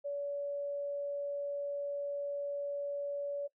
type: tone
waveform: sine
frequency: 570 Hz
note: C#5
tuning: 48 cents sharp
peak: -34 dBFS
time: 0.04-3.48 s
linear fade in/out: 20 ms
effects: noise-tail reverb RT60 0.1 s tail -19 dB re dry